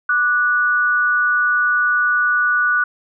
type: tone pair together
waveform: sine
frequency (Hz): 1179.9 / 1470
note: D6 / F#6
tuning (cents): +8 / -12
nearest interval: major third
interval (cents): 380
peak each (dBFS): -21 / -14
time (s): 0.09-2.84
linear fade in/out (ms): 5
effects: none